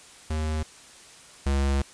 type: tone pair in turn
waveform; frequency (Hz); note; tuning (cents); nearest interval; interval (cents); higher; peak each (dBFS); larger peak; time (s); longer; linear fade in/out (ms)
square; 77.78 / 68.99; D#2 / C#2; 0 / -8; major second; 208; first; -26 / -22; second; 0.3-0.63 / 1.46-1.82; second; 5
effects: white hiss -49 dBFS RMS until 1.93 s + resampled to 22050 Hz